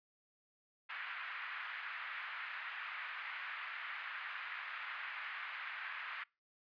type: band-pass noise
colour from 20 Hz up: pink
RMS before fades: -45 dBFS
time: 0.89-6.24 s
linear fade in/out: 10 ms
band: 1300 to 2400 Hz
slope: 24 dB/octave
effects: noise-tail reverb RT60 0.3 s tail -26 dB re dry + resampled to 11025 Hz